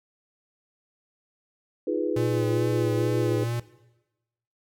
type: chord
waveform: sine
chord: F half-diminished seventh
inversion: third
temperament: equal with one note detuned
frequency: 313.3 / 349.2 / 415.3 / 493.9 Hz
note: Eb4 / F4 / Ab4 / Cb5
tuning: +12 / 0 / 0 / 0 cents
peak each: -29 dBFS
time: 1.87-3.44 s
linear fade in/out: 5 ms
type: tone with vibrato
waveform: square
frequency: 116.54 Hz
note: A#2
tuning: in tune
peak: -27 dBFS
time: 2.16-3.6 s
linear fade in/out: 5 ms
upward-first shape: sine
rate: 2.3 Hz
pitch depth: 35 cents each way
effects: noise-tail reverb RT60 1.0 s tail -18 dB re dry